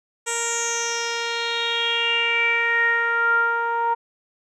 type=tone with low-pass filter sweep; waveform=10% pulse; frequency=466.2 Hz; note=A#4; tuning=in tune; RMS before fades=-22 dBFS; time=0.26-3.95 s; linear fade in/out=20 ms; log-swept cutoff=8300 to 990 Hz; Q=6.7; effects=none